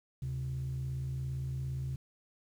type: tone pair together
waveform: sine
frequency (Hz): 73.42 / 130.82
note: D2 / C3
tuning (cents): 0 / 0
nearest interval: minor seventh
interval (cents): 1000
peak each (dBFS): -39 / -33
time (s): 0.22-1.96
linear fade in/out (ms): 5
effects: tanh soft clip ceiling -30 dBFS + 10-bit